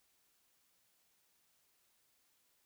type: silence
effects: white hiss -75 dBFS RMS until 2.65 s